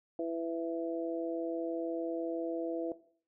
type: harmonic tone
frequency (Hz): 166.1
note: E3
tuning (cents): +13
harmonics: 2 / 3 / 4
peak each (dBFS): -35 / -37 / -38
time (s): 0.19-2.92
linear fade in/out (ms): 2
effects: noise-tail reverb RT60 0.5 s tail -17 dB re dry